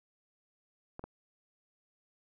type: clicks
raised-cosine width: 1 ms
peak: -28 dBFS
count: 2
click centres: 0.994 / 1.04 s
effects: none